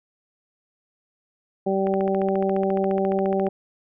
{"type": "harmonic tone", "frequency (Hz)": 193.5, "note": "G3", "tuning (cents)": -22, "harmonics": [1, 2, 3, 4], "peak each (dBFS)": [-25, -23, -26, -28], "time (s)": [1.66, 3.49], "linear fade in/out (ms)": 10}
{"type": "click train", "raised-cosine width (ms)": 0.5, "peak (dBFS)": -20, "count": 24, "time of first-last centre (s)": [1.87, 3.467], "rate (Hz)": 14.4}
{"effects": []}